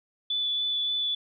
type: tone with vibrato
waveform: sine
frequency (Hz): 3470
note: A7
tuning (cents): -25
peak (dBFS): -25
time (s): 0.3-1.15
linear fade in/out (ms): 5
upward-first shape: sine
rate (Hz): 3.5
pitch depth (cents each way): 9
effects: none